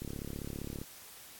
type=click train; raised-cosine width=3 ms; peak=-27 dBFS; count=29; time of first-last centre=0.02-0.815 s; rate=35.2 Hz; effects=white hiss -52 dBFS RMS until 1.39 s + AAC 64 kbps